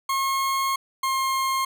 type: tone pair in turn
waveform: 40% pulse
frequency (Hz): 1081 / 1066.7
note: C#6 / C6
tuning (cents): -44 / +33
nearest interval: unison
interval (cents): 23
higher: first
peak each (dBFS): -21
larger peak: neither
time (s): 0.09-0.76 / 1.03-1.65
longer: first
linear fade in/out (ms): 5
effects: none